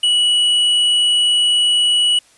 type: tone with tanh clipping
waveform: sine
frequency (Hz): 2937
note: F#7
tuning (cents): -13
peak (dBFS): -13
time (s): 0.03-2.19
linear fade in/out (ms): 5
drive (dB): 8
effects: white hiss -51 dBFS RMS until 2.37 s + resampled to 24000 Hz